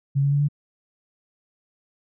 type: tone with pitch steps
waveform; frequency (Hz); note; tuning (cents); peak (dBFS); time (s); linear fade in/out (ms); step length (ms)
sine; 138.59 / 140.85 / 143.15 / 145.48; C#3 / C#3 / D3 / D3; 0 / +28 / -44 / -16; -17; 0.15-0.486; 20; 84
effects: none